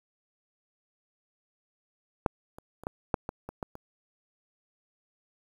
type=clicks; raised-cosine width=1 ms; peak=-9 / -30 / -30 / -17 / -10 / -19 / -24 / -19 / -28 dBFS; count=9; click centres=2.262 / 2.585 / 2.836 / 2.869 / 3.142 / 3.291 / 3.49 / 3.628 / 3.754 s; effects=8-bit